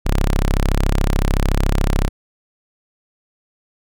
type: tone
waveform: sawtooth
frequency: 33.76 Hz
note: C#1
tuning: 45 cents flat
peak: -10 dBFS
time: 0.05-2.09 s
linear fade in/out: 20 ms
effects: none